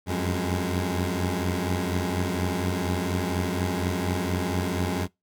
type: tone cluster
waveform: 15% pulse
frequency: 87.7 / 91.9 / 207.4 Hz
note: F2 / F#2 / G#3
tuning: +8 / -11 / -2 cents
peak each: -23 / -21 / -26 dBFS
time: 0.06-5.08 s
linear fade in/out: 50 ms
effects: noise-tail reverb RT60 0.2 s tail -24 dB re dry